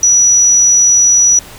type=tone; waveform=sine; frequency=5870 Hz; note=F#8; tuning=15 cents flat; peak=-5 dBFS; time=0.03-1.39 s; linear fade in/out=2 ms; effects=pink hiss -34 dBFS RMS until 1.58 s